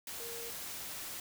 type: tone in noise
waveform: sine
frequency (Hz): 466.2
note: A#4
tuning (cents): 0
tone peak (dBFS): -46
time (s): 0.2-0.5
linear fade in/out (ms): 2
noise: white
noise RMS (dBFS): -43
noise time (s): 0.07-1.2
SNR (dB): -6
effects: none